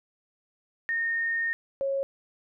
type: tone pair in turn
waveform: sine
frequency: 1838 / 547.5 Hz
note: A#6 / C#5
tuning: -25 / -22 cents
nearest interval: octave + major sixth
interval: 2097 cents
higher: first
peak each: -25 dBFS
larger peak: neither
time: 0.89-1.53 / 1.81-2.03 s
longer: first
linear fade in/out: 0 ms
effects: none